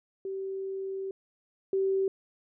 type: tone pair in turn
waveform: sine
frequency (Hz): 385.9 / 385.9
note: G4 / G4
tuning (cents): -27 / -27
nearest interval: unison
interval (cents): 0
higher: neither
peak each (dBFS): -32 / -24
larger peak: second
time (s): 0.25-1.11 / 1.73-2.08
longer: first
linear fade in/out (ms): 2
effects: none